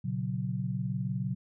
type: chord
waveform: sine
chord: F# major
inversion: first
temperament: equal with one note detuned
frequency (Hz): 118.99 / 138.59 / 185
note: A#2 / C#3 / F#3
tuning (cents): +36 / 0 / 0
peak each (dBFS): -34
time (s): 0.04-1.35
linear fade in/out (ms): 10
effects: none